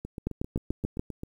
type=two click trains; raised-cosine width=3 ms; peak=-15 / -23 dBFS; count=6 / 10; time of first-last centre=0.27-0.995 / 0.05-1.234 s; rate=6.9 / 7.6 Hz; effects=9-bit